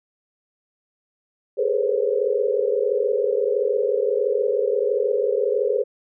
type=tone cluster; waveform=sine; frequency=408.4 / 429.9 / 464 / 501 / 547 Hz; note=G#4 / A4 / A#4 / B4 / C#5; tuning=-29 / -40 / -8 / +25 / -23 cents; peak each=-24 / -25 / -28 / -23 / -26 dBFS; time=1.57-5.84 s; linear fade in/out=20 ms; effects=none